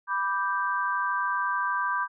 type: chord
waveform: sine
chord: G major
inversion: first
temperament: equal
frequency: 987.8 / 1174.7 / 1568 Hz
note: B5 / D6 / G6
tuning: 0 / 0 / 0 cents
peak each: -29 dBFS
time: 0.07-2.08 s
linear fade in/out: 50 ms
effects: none